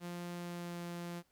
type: tone with pitch glide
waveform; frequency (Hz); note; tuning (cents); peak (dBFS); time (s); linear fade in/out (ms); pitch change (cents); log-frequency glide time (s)
sawtooth; 174.61 to 173; F3 to F3; 0 to -16; -37; 0-1.23; 50; -16; 0.35-0.82
effects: pink hiss -75 dBFS RMS until 1.31 s